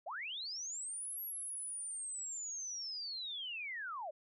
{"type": "linear two-way sweep", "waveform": "sine", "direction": "up then down", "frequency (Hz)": [556, 11620, 556], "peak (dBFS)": -40, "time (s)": [0.06, 4.11], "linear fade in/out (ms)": 10, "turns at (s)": 1.21, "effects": []}